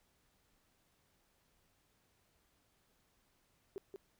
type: tone with echo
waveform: sine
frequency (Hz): 390.1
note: G4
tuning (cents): -8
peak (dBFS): -40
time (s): 3.76-3.78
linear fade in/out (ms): 0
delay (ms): 180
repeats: 1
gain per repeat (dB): -4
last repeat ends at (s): 3.96
effects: pink hiss -75 dBFS RMS until 4.19 s